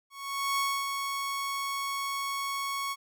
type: tone with ADSR envelope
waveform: sawtooth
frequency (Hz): 1107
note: C#6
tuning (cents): -3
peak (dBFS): -22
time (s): 0.1-2.96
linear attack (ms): 480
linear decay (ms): 270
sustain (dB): -5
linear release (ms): 42
effects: none